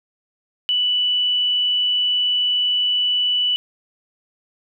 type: tone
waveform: sine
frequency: 2967 Hz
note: F#7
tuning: 4 cents sharp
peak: -16 dBFS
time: 0.69-3.56 s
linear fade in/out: 0 ms
effects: none